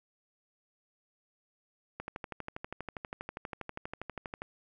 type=click train; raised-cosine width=0.5 ms; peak=-23 dBFS; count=31; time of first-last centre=2-4.419 s; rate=12.4 Hz; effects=none